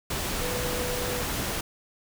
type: tone in noise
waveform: sine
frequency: 493.9 Hz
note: B4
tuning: in tune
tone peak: -32 dBFS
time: 0.41-1.22 s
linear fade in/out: 5 ms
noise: pink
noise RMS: -30 dBFS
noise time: 0.1-1.61 s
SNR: -5 dB
effects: none